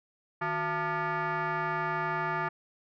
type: tone with frequency modulation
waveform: sine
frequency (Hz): 156.2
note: D#3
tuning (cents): +7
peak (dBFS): -27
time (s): 0.41-2.49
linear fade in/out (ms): 10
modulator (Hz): 522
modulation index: 3.1
effects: tanh soft clip ceiling -24 dBFS